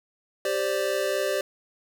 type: chord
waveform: square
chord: G suspended fourth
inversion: none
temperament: equal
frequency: 392 / 523.3 / 587.3 Hz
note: G4 / C5 / D5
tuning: 0 / 0 / 0 cents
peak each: -30 / -30 / -28 dBFS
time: 0.45-1.41 s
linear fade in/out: 2 ms
effects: none